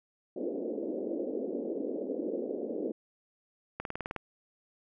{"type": "band-pass noise", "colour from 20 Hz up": "white", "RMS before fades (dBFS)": -35, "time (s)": [0.36, 2.92], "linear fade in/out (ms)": 5, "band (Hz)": [230, 530], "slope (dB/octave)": 48}
{"type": "click train", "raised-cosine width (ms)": 0.5, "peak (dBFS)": -20, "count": 8, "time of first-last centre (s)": [3.8, 4.163], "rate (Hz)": 19.3}
{"effects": []}